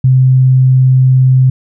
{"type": "tone", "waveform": "sine", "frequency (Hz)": 129.8, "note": "C3", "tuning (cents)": -13, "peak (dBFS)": -4, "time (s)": [0.04, 1.5], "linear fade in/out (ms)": 5, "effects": []}